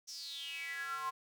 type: tone with high-pass filter sweep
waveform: square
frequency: 152 Hz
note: D#3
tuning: 40 cents flat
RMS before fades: -42 dBFS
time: 0.07-1.11 s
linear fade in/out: 20 ms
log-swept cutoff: 5800 to 1000 Hz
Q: 9
effects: none